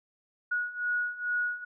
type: beating tone pair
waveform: sine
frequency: 1455 / 1457.3 Hz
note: F#6 / F#6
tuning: -29 / -27 cents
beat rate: 2.3 Hz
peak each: -33 / -30 dBFS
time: 0.51-1.65 s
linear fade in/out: 10 ms
effects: none